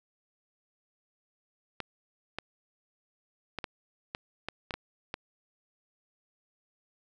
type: clicks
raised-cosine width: 0.3 ms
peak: -18 dBFS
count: 9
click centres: 1.803 / 2.386 / 3.587 / 3.642 / 4.149 / 4.486 / 4.708 / 4.74 / 5.141 s
effects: none